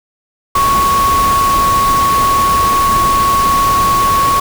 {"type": "tone in noise", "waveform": "sine", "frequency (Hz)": 1108.7, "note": "C#6", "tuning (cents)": 0, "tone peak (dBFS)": -9, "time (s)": [0.55, 4.4], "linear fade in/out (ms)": 5, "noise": "pink", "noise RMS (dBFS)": -19, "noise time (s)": [0.55, 4.4], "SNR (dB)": 7, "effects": []}